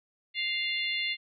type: harmonic tone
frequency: 698.5 Hz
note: F5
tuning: in tune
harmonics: 3 / 4 / 5 / 6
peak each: -31 / -33 / -35 / -37 dBFS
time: 0.34-1.17 s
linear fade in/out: 50 ms
effects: MP3 64 kbps